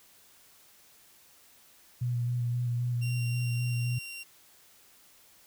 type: tone with vibrato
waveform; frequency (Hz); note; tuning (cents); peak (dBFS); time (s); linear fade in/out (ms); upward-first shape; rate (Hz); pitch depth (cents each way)
sine; 121.2; B2; -32; -27; 2.01-3.99; 10; square; 3.8; 17
type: tone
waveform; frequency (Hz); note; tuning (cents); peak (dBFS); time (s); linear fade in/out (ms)
sawtooth; 2758; F7; -22; -36; 3.01-4.24; 20
effects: white hiss -59 dBFS RMS until 5.46 s